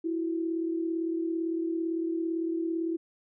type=tone pair together; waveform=sine; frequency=329.6 / 367.4 Hz; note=E4 / F#4; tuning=0 / -12 cents; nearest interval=major second; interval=188 cents; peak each=-28 / -36 dBFS; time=0.04-2.97 s; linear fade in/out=10 ms; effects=none